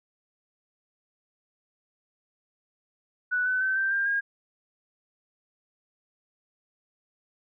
sine tone with pitch steps, 1481 / 1508.6 / 1536.8 / 1565.4 / 1594.6 / 1624.4 Hz, F#6 / F#6 / G6 / G6 / G6 / G#6, +1 / +33 / -35 / -3 / +29 / -39 cents, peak -23 dBFS, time 3.31-4.21 s, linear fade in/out 20 ms, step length 150 ms, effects none

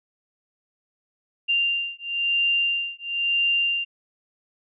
sine beating tone pair, 2786 / 2787 Hz, F7 / F7, -5 / -4 cents, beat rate 1 Hz, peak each -24 dBFS, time 1.48-3.85 s, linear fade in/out 20 ms, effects none

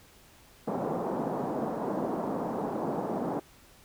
pink band-pass noise, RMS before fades -32 dBFS, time 0.67-3.4 s, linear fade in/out 10 ms, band 180 to 950 Hz, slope 24 dB/octave, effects pink hiss -57 dBFS RMS until 3.84 s

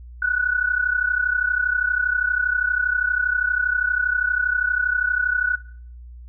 sine tone pair together, 1465 / 1497.5 Hz, F#6 / F#6, -18 / +20 cents, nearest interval unison, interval 38 cents, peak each -21 dBFS, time 0.22-5.56 s, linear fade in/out 5 ms, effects noise-tail reverb RT60 0.5 s tail -19 dB re dry + added 60 Hz sine -37 dBFS peak until 6.28 s

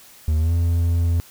triangle tone with pitch glide, 77.78 to 84.82 Hz, D#2 to E2, 0 to +50 cents, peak -14 dBFS, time 0.28-1.2 s, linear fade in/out 0 ms, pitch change +150 cents, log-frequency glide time 0.38-0.52 s, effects white hiss -47 dBFS RMS until 1.3 s

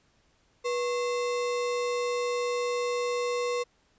sine tone with sample-and-hold, 487.1 Hz, B4, 24 cents flat, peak -26 dBFS, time 0.64-3.64 s, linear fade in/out 20 ms, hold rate 1575 Hz, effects pink hiss -67 dBFS RMS until 3.98 s + resampled to 16000 Hz

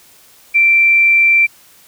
sine tone, 2349 Hz, D7, in tune, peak -7 dBFS, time 0.54-1.47 s, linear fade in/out 20 ms, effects white hiss -46 dBFS RMS until 1.87 s

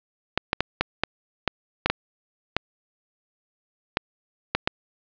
clicks, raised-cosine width 0.3 ms, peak -4 dBFS, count 12, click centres 0.376 / 0.531 / 0.606 / 0.81 / 1.036 / 1.477 / 1.86 / 1.9 / 2.566 / 3.971 / 4.55 / 4.675 s, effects resampled to 11025 Hz + 7-bit

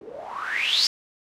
blue noise with low-pass filter sweep, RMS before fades -26 dBFS, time 0.01-0.87 s, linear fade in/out 2 ms, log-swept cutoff 360 to 5200 Hz, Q 9.6, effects none

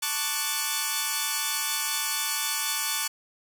5% pulse chord, D major seventh, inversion second, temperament equal, 880 / 1108.7 / 1174.7 / 1480 Hz, A5 / C#6 / D6 / F#6, 0 / 0 / 0 / 0 cents, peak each -20 dBFS, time 0.02-3.08 s, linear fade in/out 10 ms, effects none

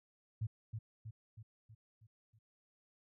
sine tone with echo, 110 Hz, A2, in tune, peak -34 dBFS, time 0.41-0.47 s, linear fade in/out 10 ms, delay 320 ms, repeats 6, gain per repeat -5 dB, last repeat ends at 2.39 s, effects none

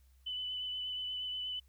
sine tone with vibrato, 3000 Hz, F#7, 23 cents sharp, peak -36 dBFS, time 0.26-1.6 s, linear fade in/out 10 ms, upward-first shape sine, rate 8.4 Hz, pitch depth 15 cents each way, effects added 65 Hz sine -61 dBFS peak until 1.68 s + white hiss -75 dBFS RMS until 1.68 s

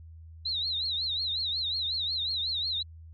sine tone with vibrato, 3951 Hz, B7, in tune, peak -28 dBFS, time 0.45-2.83 s, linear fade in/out 10 ms, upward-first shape triangle, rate 5.5 Hz, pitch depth 170 cents each way, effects added 81 Hz sine -45 dBFS peak until 3.13 s

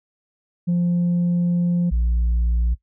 sine tone pair in turn, 174.61 / 58.27 Hz, F3 / A#1, 0 / 0 cents, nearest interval octave + perfect fifth, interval 1900 cents, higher first, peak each -14 dBFS, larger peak neither, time 0.67-1.91 / 1.91-2.75 s, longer first, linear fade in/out 20 ms, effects noise-tail reverb RT60 0.1 s tail -19 dB re dry + tanh soft clip ceiling -15 dBFS

